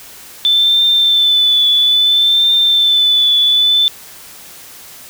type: tone with vibrato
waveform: sine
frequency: 3520 Hz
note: A7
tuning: in tune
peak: -8 dBFS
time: 0.45-3.88 s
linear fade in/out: 0 ms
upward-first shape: triangle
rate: 0.6 Hz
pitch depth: 37 cents each way
effects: white hiss -36 dBFS RMS until 5.09 s